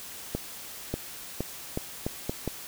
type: accelerating click train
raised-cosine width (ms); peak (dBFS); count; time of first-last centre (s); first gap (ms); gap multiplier
2; -15; 7; 0.35-2.477; 590; 0.79
effects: white hiss -42 dBFS RMS until 2.67 s